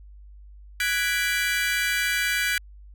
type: chord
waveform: 35% pulse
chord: G# half-diminished seventh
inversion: third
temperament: equal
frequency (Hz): 1480 / 1661.2 / 1975.5 / 2349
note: F#6 / G#6 / B6 / D7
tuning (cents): 0 / 0 / 0 / 0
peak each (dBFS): -26 / -26 / -28 / -26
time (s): 0.8-2.58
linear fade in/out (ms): 2
effects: added 50 Hz sine -43 dBFS peak until 2.94 s